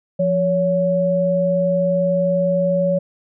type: tone pair together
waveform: sine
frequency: 174.6 / 561.4 Hz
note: F3 / C#5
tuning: 0 / +22 cents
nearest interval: octave + minor sixth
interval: 2022 cents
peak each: -20 / -16 dBFS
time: 0.19-2.99 s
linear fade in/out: 10 ms
effects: none